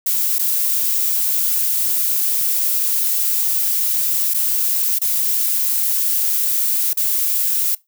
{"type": "noise with dropouts", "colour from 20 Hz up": "violet", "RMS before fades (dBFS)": -18, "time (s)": [0.06, 7.75], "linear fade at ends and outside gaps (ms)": 5, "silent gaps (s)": [[0.385, 0.392], [4.337, 4.344], [4.987, 5.015], [6.932, 6.971]], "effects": ["noise-tail reverb RT60 0.2 s tail -21 dB re dry"]}